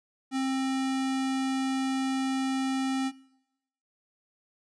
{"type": "tone", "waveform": "square", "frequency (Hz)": 265.2, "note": "C4", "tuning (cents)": 23, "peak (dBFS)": -27, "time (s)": [0.31, 3.12], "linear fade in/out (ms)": 50, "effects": ["noise-tail reverb RT60 0.9 s tail -22 dB re dry", "resampled to 22050 Hz"]}